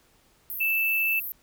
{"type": "band-pass noise", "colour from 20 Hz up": "pink", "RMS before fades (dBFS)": -34, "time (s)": [0.5, 1.32], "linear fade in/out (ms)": 0, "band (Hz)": [12000, 16000], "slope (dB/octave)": 96}
{"type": "tone", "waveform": "sine", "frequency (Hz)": 2643, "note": "E7", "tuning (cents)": 4, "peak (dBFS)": -22, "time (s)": [0.6, 1.2], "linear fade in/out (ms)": 10}
{"effects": ["pink hiss -62 dBFS RMS until 1.42 s"]}